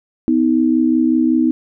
sine tone pair together, 251.5 / 316.9 Hz, B3 / D#4, +32 / +32 cents, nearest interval major third, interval 400 cents, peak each -14 dBFS, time 0.28-1.51 s, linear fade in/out 0 ms, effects none

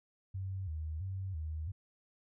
sine tone with vibrato, 86.4 Hz, F2, 18 cents flat, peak -36 dBFS, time 0.34-1.72 s, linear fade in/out 10 ms, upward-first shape square, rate 1.5 Hz, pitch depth 170 cents each way, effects none

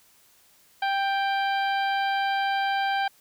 harmonic tone, 787 Hz, G5, 7 cents sharp, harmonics 1 / 2 / 3 / 4 / 5 / 6, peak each -24 / -29 / -36 / -36 / -42 / -44 dBFS, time 0.82-3.08 s, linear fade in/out 5 ms, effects white hiss -59 dBFS RMS until 3.2 s

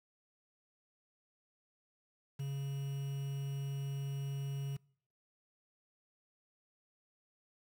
triangle tone with quantisation, 138.59 Hz, C#3, in tune, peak -34 dBFS, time 2.39-4.77 s, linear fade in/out 10 ms, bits 9, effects noise-tail reverb RT60 0.6 s tail -25 dB re dry

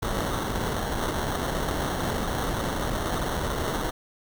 pink noise with sample-and-hold, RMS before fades -28 dBFS, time 0.02-3.91 s, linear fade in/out 10 ms, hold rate 2450 Hz, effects none

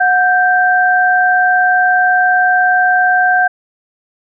sine tone pair together, 730.9 / 1568 Hz, F#5 / G6, -21 / 0 cents, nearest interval octave + minor second, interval 1321 cents, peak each -11 dBFS, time 0-3.48 s, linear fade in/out 10 ms, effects none

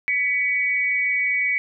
sine tone pair together, 1982.7 / 2257 Hz, B6 / C#7, +6 / +31 cents, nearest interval major second, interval 225 cents, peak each -24 / -20 dBFS, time 0.08-1.58 s, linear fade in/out 0 ms, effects none

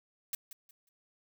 blue noise with echo, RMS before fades -35 dBFS, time 0.33-0.35 s, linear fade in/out 2 ms, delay 180 ms, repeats 3, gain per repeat -12 dB, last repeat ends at 0.89 s, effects none

